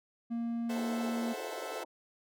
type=tone; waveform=triangle; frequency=233.1 Hz; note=A#3; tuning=in tune; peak=-30 dBFS; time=0.3-1.34 s; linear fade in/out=20 ms
type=chord; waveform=sawtooth; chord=F# half-diminished seventh; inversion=first; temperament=equal; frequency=440 / 523.3 / 659.3 / 740 Hz; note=A4 / C5 / E5 / F#5; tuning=0 / 0 / 0 / 0 cents; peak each=-40 / -40 / -40 / -43 dBFS; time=0.69-1.84 s; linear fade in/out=10 ms
type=band-pass noise; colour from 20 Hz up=pink; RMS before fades=-45 dBFS; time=0.75-1.85 s; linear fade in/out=5 ms; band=300 to 970 Hz; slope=96 dB/octave
effects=none